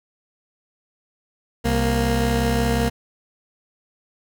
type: tone pair together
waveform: 20% pulse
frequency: 65.52 / 233.5 Hz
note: C2 / A#3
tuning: +3 / +3 cents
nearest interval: octave + minor seventh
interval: 2200 cents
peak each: -16 dBFS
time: 1.64-2.9 s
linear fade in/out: 20 ms
effects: none